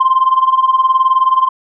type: tone with tremolo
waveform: sine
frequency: 1046.5 Hz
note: C6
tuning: in tune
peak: -4 dBFS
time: 0-1.49 s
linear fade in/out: 10 ms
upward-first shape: sine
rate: 19 Hz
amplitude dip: 80%
effects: tanh soft clip ceiling -3 dBFS